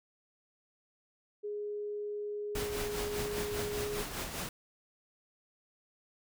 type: tone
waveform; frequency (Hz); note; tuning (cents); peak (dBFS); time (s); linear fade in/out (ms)
sine; 415.3; G#4; 0; -35; 1.43-4.03; 20
type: noise with tremolo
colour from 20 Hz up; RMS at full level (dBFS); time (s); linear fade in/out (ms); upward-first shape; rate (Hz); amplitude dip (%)
pink; -36; 2.55-4.49; 2; triangle; 5; 60
effects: none